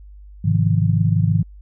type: chord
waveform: sine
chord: F minor seventh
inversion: first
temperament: just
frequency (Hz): 104.77 / 130.96 / 157.15 / 174.61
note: Ab2 / C3 / Eb3 / F3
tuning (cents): +16 / +2 / +18 / 0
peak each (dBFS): -17 / -23 / -18 / -23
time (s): 0.44-1.43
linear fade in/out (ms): 10
effects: added 50 Hz sine -38 dBFS peak until 1.61 s